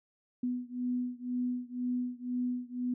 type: beating tone pair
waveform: sine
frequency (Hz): 246.9 / 248.9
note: B3 / B3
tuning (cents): 0 / +14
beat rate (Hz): 2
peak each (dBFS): -34 / -35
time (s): 0.43-2.94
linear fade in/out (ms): 5
effects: none